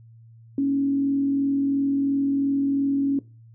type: tone with frequency modulation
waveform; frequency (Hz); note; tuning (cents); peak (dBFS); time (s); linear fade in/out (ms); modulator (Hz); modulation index
sine; 277.2; C#4; 0; -19; 0.58-3.19; 2; 42.9; 0.26
effects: noise-tail reverb RT60 0.3 s tail -18 dB re dry + added 114 Hz sine -46 dBFS peak until 3.54 s